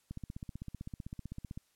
click train, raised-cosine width 5 ms, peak -29 dBFS, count 24, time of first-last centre 0.11-1.575 s, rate 15.7 Hz, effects white hiss -73 dBFS RMS until 1.75 s + low-pass 12000 Hz 12 dB/octave

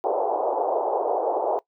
white band-pass noise, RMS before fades -24 dBFS, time 0.04-1.59 s, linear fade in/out 0 ms, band 380 to 870 Hz, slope 48 dB/octave, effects noise-tail reverb RT60 0.1 s tail -21 dB re dry

